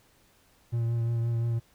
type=tone with vibrato; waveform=triangle; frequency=116.54 Hz; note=A#2; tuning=in tune; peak=-23 dBFS; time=0.72-1.6 s; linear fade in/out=20 ms; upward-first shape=triangle; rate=5.7 Hz; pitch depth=23 cents each way; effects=pink hiss -63 dBFS RMS until 1.74 s